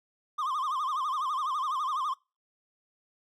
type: tone with vibrato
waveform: triangle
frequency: 1129 Hz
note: C#6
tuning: 31 cents sharp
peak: -26 dBFS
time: 0.38-2.14 s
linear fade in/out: 10 ms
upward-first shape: sine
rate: 12 Hz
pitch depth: 170 cents each way
effects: noise-tail reverb RT60 0.3 s tail -26 dB re dry + AAC 48 kbps